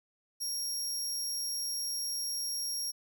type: tone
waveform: 25% pulse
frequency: 5588 Hz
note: F8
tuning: in tune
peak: -28 dBFS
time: 0.4-2.92 s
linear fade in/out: 20 ms
effects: none